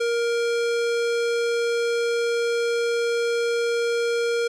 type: tone with low-pass filter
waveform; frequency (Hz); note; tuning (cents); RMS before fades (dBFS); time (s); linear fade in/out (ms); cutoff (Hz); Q
square; 469.3; A#4; +12; -23; 0-4.48; 10; 7000; 0.73
effects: none